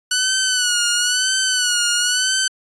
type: tone with vibrato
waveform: 10% pulse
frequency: 1480 Hz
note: F#6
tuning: in tune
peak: -7 dBFS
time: 0.11-2.48 s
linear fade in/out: 5 ms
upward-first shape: sine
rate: 0.99 Hz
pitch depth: 67 cents each way
effects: resampled to 22050 Hz